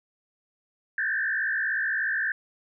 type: tone with frequency modulation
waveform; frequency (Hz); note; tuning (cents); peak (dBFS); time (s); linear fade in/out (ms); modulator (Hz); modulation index
sine; 1669; G#6; +8; -24; 0.98-2.32; 2; 56.7; 2.4
effects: none